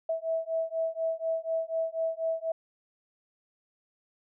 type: beating tone pair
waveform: sine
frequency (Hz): 650 / 654.1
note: E5 / E5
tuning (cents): -24 / -14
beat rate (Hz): 4.1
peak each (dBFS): -31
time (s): 0.09-2.52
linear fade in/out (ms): 5
effects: none